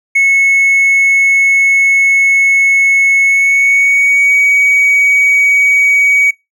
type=tone with pitch glide; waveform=triangle; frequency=2196 to 2259 Hz; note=C#7 to C#7; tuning=-17 to +32 cents; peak=-4 dBFS; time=0.15-6.31 s; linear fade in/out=10 ms; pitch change=+49 cents; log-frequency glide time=3.24-4.37 s; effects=noise-tail reverb RT60 0.2 s tail -22 dB re dry + tanh soft clip ceiling 0 dBFS